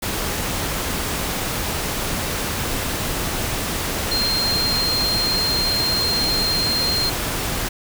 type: tone in noise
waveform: sine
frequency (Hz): 4192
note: C8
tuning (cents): +2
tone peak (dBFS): -19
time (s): 4.11-7.1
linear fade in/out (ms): 10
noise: pink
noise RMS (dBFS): -24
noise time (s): 0.02-7.69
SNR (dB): +2
effects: none